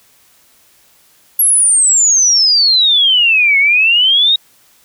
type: exponential two-way sweep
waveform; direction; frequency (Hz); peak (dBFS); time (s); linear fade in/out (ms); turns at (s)
sine; down then up; 11480 to 2172 to 3810; -7; 1.39-4.36; 5; 3.58
effects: white hiss -50 dBFS RMS until 4.84 s